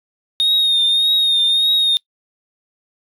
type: tone with vibrato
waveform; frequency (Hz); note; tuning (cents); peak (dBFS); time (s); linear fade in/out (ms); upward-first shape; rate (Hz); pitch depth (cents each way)
triangle; 3700; A#7; -14; -10; 0.4-1.97; 0; triangle; 1.7; 48
effects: noise-tail reverb RT60 0.1 s tail -24 dB re dry + tanh soft clip ceiling -7 dBFS